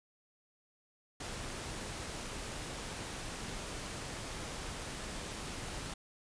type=noise; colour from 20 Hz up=pink; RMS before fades=-42 dBFS; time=1.2-5.94 s; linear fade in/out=5 ms; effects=resampled to 22050 Hz